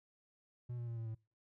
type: tone with pitch steps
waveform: triangle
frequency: 121.8 / 119.09 / 116.43 / 113.84 / 111.3 Hz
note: B2 / A#2 / A#2 / A#2 / A2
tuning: -24 / +37 / -2 / -41 / +20 cents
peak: -38 dBFS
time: 0.69-1.15 s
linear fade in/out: 10 ms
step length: 92 ms
effects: noise-tail reverb RT60 0.3 s tail -24 dB re dry